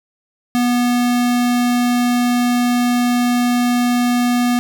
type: tone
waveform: square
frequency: 243.8 Hz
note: B3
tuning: 22 cents flat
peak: -14 dBFS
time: 0.55-4.59 s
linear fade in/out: 0 ms
effects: none